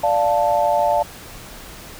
sine chord, D minor, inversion none, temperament equal, 587.3 / 698.5 / 880 Hz, D5 / F5 / A5, 0 / 0 / 0 cents, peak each -19 dBFS, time 0.03-1.03 s, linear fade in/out 10 ms, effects pink hiss -38 dBFS RMS until 1.99 s

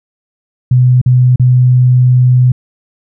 sine tone with dropouts, 125.8 Hz, B2, 32 cents sharp, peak -4 dBFS, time 0.71-2.52 s, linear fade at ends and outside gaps 5 ms, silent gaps 1.015-1.06 / 1.36-1.396 s, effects none

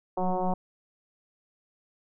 sine tone with frequency modulation, 368.3 Hz, F#4, 8 cents flat, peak -24 dBFS, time 0.17-0.54 s, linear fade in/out 5 ms, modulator 183 Hz, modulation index 3, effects none

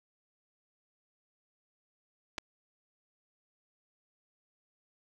clicks, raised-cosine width 0.2 ms, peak -19 dBFS, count 2, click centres 2.381 / 2.384 s, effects none

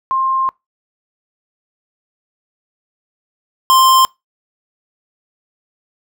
sine / square tone pair in turn, 1058 / 1048.3 Hz, C6 / C6, +19 / +3 cents, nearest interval unison, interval 16 cents, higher first, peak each -13 / -8 dBFS, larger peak second, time 0.11-0.49 / 3.7-4.05 s, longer first, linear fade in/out 0 ms, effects noise-tail reverb RT60 0.2 s tail -25 dB re dry

